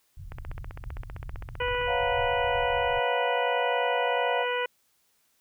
pink low-pass noise, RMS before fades -39 dBFS, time 0.17-3 s, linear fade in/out 10 ms, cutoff 130 Hz, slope 48 dB/octave
click train, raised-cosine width 0.5 ms, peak -26 dBFS, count 24, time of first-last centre 0.32-1.814 s, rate 15.4 Hz
harmonic tone, 491.7 Hz, B4, 8 cents flat, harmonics 1 / 2 / 3 / 4 / 5 / 6, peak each -29 / -32 / -34 / -35 / -36 / -37 dBFS, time 1.6-4.66 s, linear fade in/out 5 ms
sine chord, Gb major seventh, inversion second, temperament equal, 554.4 / 698.5 / 740 / 932.3 Hz, Db5 / F5 / Gb5 / Bb5, 0 / 0 / 0 / 0 cents, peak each -32 / -30 / -35 / -35 dBFS, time 1.86-4.46 s, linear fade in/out 50 ms
effects white hiss -69 dBFS RMS until 5.4 s

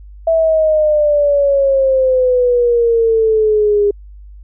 sine exponential sweep, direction down, 659.3 to 405.9 Hz, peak -9 dBFS, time 0.27-3.91 s, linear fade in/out 5 ms, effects added 50 Hz sine -33 dBFS peak until 4.43 s

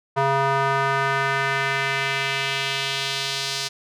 square tone with band-pass filter sweep, 137 Hz, C#3, 20 cents flat, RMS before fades -23 dBFS, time 0.16-3.69 s, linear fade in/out 20 ms, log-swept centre 920 to 4800 Hz, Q 1.6, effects none

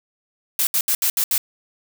blue noise bursts at uneven times, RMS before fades -19 dBFS, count 6, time 0.59-0.67 / 0.74-0.81 / 0.88-0.95 / 1.02-1.1 / 1.17-1.24 / 1.31-1.38 s, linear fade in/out 2 ms, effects none

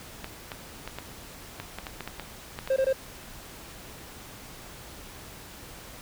clicks, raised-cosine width 0.3 ms, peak -19 dBFS, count 12, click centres 0.244 / 0.518 / 0.876 / 0.986 / 1.6 / 1.786 / 1.868 / 2.007 / 2.076 / 2.197 / 2.589 / 2.675 s
triangle tone bursts, 531 Hz, C5, 25 cents sharp, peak -19 dBFS, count 3, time 2.7-2.929 s, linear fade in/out 5 ms, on 63 ms, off 20 ms
effects pink hiss -45 dBFS RMS until 6.01 s

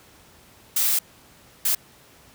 blue noise bursts at uneven times, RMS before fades -21 dBFS, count 2, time 0.76-0.99 / 1.65-1.75 s, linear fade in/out 5 ms, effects pink hiss -52 dBFS RMS until 2.34 s + high-pass 60 Hz 12 dB/octave

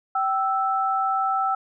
sine tone pair together, 774 / 1319.9 Hz, G5 / E6, -22 / +2 cents, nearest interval major sixth, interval 924 cents, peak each -23 dBFS, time 0.15-1.55 s, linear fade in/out 5 ms, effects none

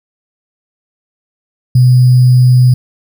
sine tone with sample-and-hold, 125.9 Hz, B2, 34 cents sharp, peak -3 dBFS, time 1.75-2.74 s, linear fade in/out 5 ms, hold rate 4900 Hz, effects none

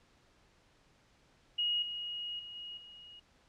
sine tone with level steps, 2884 Hz, F#7, 45 cents flat, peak -29 / -37 / -44 / -42 / -50 dBFS, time 1.58-3.2 s, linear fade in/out 10 ms, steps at 1.82 / 2.39 / 2.55 / 2.77 s, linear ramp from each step 5 ms, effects pink hiss -67 dBFS RMS until 3.48 s + low-pass 6000 Hz 12 dB/octave

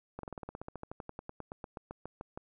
slowing click train, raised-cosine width 1 ms, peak -27 dBFS, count 25, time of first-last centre 0.19-2.375 s, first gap 43 ms, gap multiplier 1.06, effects none

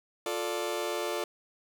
sawtooth chord, D minor, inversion first, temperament just, 352.4 / 440.5 / 587.3 Hz, F4 / A4 / D5, +16 / +2 / 0 cents, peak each -31 dBFS, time 0.26-1.24 s, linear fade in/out 2 ms, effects none

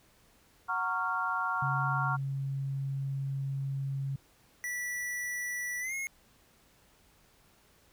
sine chord, Gb major seventh, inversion none, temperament just, 740 / 925 / 1110 / 1387.5 Hz, Gb5 / Bb5 / Db6 / F6, 0 / -14 / +2 / -12 cents, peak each -38 / -36 / -34 / -32 dBFS, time 0.68-2.17 s, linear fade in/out 20 ms
sine tone, 136.8 Hz, C#3, 23 cents flat, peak -31 dBFS, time 1.62-4.16 s, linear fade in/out 5 ms
square tone with pitch glide, 1958 to 2160 Hz, B6 to C#7, -15 to -45 cents, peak -34 dBFS, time 4.64-6.07 s, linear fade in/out 0 ms, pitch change +170 cents, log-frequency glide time 5.8-5.94 s
effects pink hiss -64 dBFS RMS until 7.92 s

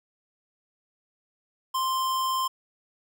square tone, 1046.5 Hz, C6, in tune, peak -25 dBFS, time 1.74-2.48 s, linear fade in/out 10 ms, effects none

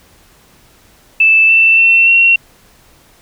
sine tone with pitch steps, 2637 / 2668 / 2699 / 2730 Hz, E7 / E7 / E7 / F7, 0 / +20 / +40 / -40 cents, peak -5 dBFS, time 1.2-2.36 s, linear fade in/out 5 ms, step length 290 ms, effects pink hiss -47 dBFS RMS until 3.21 s

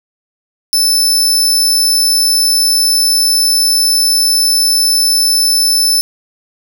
sawtooth tone, 5274 Hz, E8, in tune, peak -6 dBFS, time 0.73-6.01 s, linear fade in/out 0 ms, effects none

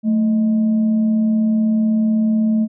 sine tone with frequency modulation, 220 Hz, A3, in tune, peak -13 dBFS, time 0.03-2.68 s, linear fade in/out 50 ms, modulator 404 Hz, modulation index 0.2, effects none

